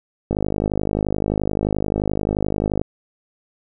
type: click train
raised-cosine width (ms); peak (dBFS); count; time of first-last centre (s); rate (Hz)
2; -7; 130; 0.31-2.815; 51.5
effects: none